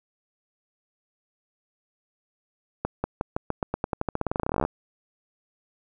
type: accelerating click train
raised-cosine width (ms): 1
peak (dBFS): -11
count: 29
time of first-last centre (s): 2.85-4.651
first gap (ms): 190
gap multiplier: 0.9
effects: none